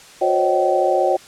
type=tone cluster; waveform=sine; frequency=361.9 / 515 / 546 / 620 / 767 Hz; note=F#4 / C5 / C#5 / D#5 / G5; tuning=-38 / -28 / -26 / -6 / -38 cents; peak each=-21 / -27 / -19 / -21 / -19 dBFS; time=0.21-1.17 s; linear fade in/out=10 ms; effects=white hiss -43 dBFS RMS until 1.27 s + low-pass 8000 Hz 12 dB/octave